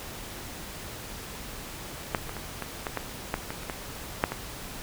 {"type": "clicks", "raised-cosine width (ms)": 0.5, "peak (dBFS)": [-9, -22, -21, -17, -14, -13, -11, -18, -25, -16, -6, -15], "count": 12, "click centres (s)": [2.148, 2.294, 2.367, 2.623, 2.868, 2.973, 3.341, 3.505, 3.633, 3.698, 4.239, 4.32], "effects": ["pink hiss -40 dBFS RMS until 4.82 s"]}